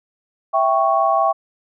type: chord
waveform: sine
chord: C# diminished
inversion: first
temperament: equal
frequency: 659.3 / 784 / 1108.7 Hz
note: E5 / G5 / C#6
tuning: 0 / 0 / 0 cents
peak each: -18 dBFS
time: 0.53-1.33 s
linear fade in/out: 20 ms
effects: none